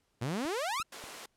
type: exponential sweep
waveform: sawtooth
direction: up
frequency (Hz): 110 to 1396.9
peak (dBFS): -28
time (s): 0.21-0.83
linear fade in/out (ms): 10
type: clicks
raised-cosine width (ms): 3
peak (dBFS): -38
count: 3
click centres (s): 0.453 / 0.8 / 1.04
type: high-pass noise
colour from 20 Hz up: pink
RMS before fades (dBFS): -46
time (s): 0.92-1.26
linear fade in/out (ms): 5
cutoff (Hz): 450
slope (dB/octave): 12
effects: pink hiss -75 dBFS RMS until 1.36 s + low-pass 11000 Hz 12 dB/octave